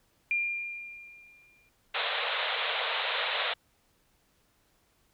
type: tone with exponential decay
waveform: sine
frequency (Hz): 2398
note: D7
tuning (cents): +36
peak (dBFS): -24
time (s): 0.31-1.69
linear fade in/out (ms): 1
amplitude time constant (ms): 300
type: band-pass noise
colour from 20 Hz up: white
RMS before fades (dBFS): -31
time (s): 1.94-3.54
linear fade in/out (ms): 10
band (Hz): 450 to 3900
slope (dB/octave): 96
effects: pink hiss -69 dBFS RMS until 5.13 s